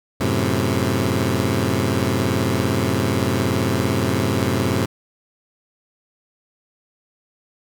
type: chord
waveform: 15% pulse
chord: F# diminished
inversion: none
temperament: equal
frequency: 92.5 / 110 / 130.81 Hz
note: F#2 / A2 / C3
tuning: 0 / 0 / 0 cents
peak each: -16 dBFS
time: 0.2-4.86 s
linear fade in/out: 10 ms
effects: none